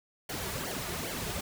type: noise with flanger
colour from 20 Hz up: pink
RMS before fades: -36 dBFS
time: 0.29-1.41 s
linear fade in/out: 5 ms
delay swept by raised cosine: 0.77 to 3.87 ms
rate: 2.5 Hz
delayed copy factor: -0.8
effects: none